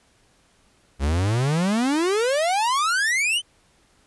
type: exponential sweep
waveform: 45% pulse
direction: up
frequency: 65.5 to 3127 Hz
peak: -19 dBFS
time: 0.99-3.42 s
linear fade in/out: 50 ms
effects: pink hiss -60 dBFS RMS until 4.06 s + resampled to 24000 Hz